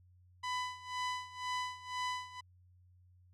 sawtooth tone with tremolo, 999 Hz, B5, 20 cents sharp, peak -30 dBFS, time 0.43-2.41 s, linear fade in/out 10 ms, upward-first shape sine, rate 2 Hz, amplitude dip 85%, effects added 90 Hz sine -61 dBFS peak until 3.33 s + low-pass 6000 Hz 12 dB/octave

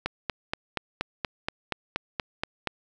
click train, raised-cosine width 0.3 ms, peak -11 dBFS, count 12, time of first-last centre 0.06-2.673 s, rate 4.21 Hz, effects none

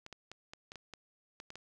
clicks, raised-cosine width 0.2 ms, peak -29 dBFS, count 10, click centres 0.064 / 0.127 / 0.316 / 0.535 / 0.719 / 0.757 / 0.937 / 1.401 / 1.504 / 1.556 s, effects none

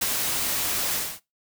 white noise with ADSR envelope, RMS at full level -23 dBFS, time 0.01-1.2 s, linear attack 9 ms, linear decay 30 ms, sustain -3 dB, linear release 250 ms, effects noise-tail reverb RT60 0.2 s tail -20 dB re dry

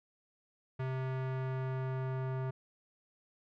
square tone with low-pass filter sweep, 130.81 Hz, C3, in tune, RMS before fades -36 dBFS, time 0.79-2.51 s, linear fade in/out 10 ms, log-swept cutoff 2000 to 1300 Hz, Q 1, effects none

